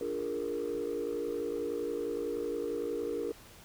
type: chord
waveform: sine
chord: Bb dominant seventh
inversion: first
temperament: equal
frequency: 293.7 / 349.2 / 415.3 / 466.2 Hz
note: D4 / F4 / Ab4 / Bb4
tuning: 0 / 0 / 0 / 0 cents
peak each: -39 / -39 / -36 / -34 dBFS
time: 0.01-3.32 s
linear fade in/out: 2 ms
effects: tanh soft clip ceiling -26 dBFS + pink hiss -54 dBFS RMS until 3.64 s